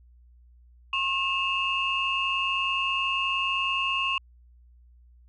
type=tone cluster; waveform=sine; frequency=1077 / 2623 / 2812 Hz; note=C6 / E7 / F7; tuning=+50 / -9 / +11 cents; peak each=-28 dBFS; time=0.93-4.18 s; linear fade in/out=2 ms; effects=tanh soft clip ceiling -15 dBFS + added 60 Hz sine -52 dBFS peak until 5.28 s